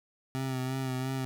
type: tone with vibrato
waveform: 25% pulse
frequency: 130.81 Hz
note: C3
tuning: in tune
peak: -27 dBFS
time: 0.35-1.25 s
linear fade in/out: 0 ms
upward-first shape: sine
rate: 2.9 Hz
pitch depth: 32 cents each way
effects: none